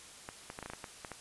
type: clicks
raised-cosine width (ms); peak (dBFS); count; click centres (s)
0.5; -26; 10; 0.289 / 0.501 / 0.589 / 0.627 / 0.66 / 0.7 / 0.735 / 0.842 / 1.048 / 1.117
effects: white hiss -52 dBFS RMS until 1.2 s + resampled to 24000 Hz